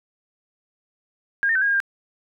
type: tone with pitch steps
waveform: sine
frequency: 1619 / 1818 / 1535 / 1635 / 1621 / 1598 Hz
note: G#6 / A#6 / G6 / G#6 / G#6 / G6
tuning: -45 / -44 / -37 / -28 / -42 / +33 cents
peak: -17 dBFS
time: 1.43-1.802 s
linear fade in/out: 0 ms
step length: 62 ms
effects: none